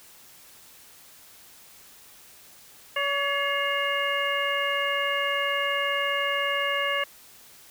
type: harmonic tone with a mistuned harmonic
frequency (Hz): 566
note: C#5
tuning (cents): +36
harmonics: 1 / 2 / 3 / 4 / 5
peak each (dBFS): -30 / -30 / -30 / -30 / -30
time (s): 2.96-7.04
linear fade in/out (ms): 5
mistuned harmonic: 4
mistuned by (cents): -89
effects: white hiss -51 dBFS RMS until 7.7 s